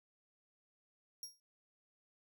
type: tone with exponential decay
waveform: sawtooth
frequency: 5600 Hz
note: F8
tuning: 4 cents sharp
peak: -38 dBFS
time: 1.23-1.4 s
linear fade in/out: 1 ms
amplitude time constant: 36 ms
effects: none